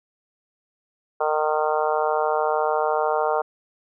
harmonic tone, 153.5 Hz, D#3, 23 cents flat, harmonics 3 / 4 / 5 / 6 / 7 / 8 / 9, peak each -25 / -25 / -25 / -28 / -30 / -31 / -32 dBFS, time 1.2-3.42 s, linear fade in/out 10 ms, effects none

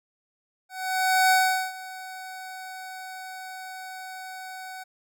25% pulse tone with ADSR envelope, 751 Hz, F#5, 26 cents sharp, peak -13 dBFS, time 0.69-4.84 s, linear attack 620 ms, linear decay 410 ms, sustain -20 dB, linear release 14 ms, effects none

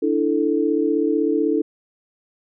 sine chord, D suspended second, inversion none, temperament equal, 293.7 / 329.6 / 440 Hz, D4 / E4 / A4, 0 / 0 / 0 cents, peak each -21 dBFS, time 0.02-1.62 s, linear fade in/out 10 ms, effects none

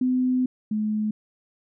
sine tone pair in turn, 254.1 / 213.7 Hz, B3 / G#3, +49 / +50 cents, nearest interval minor third, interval 299 cents, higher first, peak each -19 / -22 dBFS, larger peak first, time 0.01-0.46 / 0.71-1.11 s, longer first, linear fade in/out 5 ms, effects none

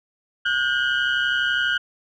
sine tone cluster, 1444 / 1576 / 2931 / 3136 Hz, F#6 / G6 / F#7 / G7, -43 / +9 / -17 / 0 cents, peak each -21 / -23 / -27 / -29 dBFS, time 0.45-1.78 s, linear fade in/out 10 ms, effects tanh soft clip ceiling -12 dBFS

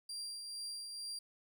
35% pulse tone with tremolo, 4752 Hz, D8, 20 cents sharp, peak -39 dBFS, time 0.09-1.19 s, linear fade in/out 5 ms, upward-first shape triangle, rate 2.2 Hz, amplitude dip 40%, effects none

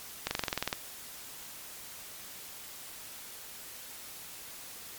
slowing click train, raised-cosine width 0.2 ms, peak -12 dBFS, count 11, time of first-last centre 0.27-0.729 s, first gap 40 ms, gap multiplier 1.03, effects white hiss -46 dBFS RMS until 4.98 s + MP3 96 kbps

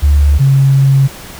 sine tone pair in turn, 72.2 / 136.3 Hz, D2 / C#3, -29 / -29 cents, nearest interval major seventh, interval 1100 cents, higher second, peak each -5 dBFS, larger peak neither, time 0.02-0.39 / 0.39-1.08 s, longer second, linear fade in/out 20 ms, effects pink hiss -31 dBFS RMS until 1.39 s

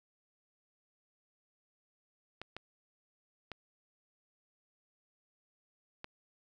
clicks, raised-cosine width 0.3 ms, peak -26 dBFS, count 4, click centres 2.416 / 2.566 / 3.517 / 6.044 s, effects none

